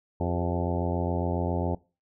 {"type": "harmonic tone with a mistuned harmonic", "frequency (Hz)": 87.31, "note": "F2", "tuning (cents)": 0, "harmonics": [1, 2, 3, 4, 5, 6, 7, 8, 9, 10], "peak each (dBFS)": [-29, -32, -34, -35, -36, -37, -37, -38, -39, -39], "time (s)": [0.2, 1.75], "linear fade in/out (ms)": 5, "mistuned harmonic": 5, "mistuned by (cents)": -61, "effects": ["noise-tail reverb RT60 0.3 s tail -21 dB re dry"]}